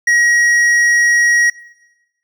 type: tone with hard clipping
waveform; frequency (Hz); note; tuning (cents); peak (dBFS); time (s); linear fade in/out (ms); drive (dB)
sine; 1900; A#6; +33; -11; 0.07-1.5; 5; 7
effects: noise-tail reverb RT60 1.0 s tail -19 dB re dry